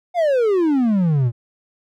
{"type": "exponential sweep", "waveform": "triangle", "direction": "down", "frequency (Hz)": [730, 112.5], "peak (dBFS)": -12, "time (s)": [0.14, 1.32], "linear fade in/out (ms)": 50, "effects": []}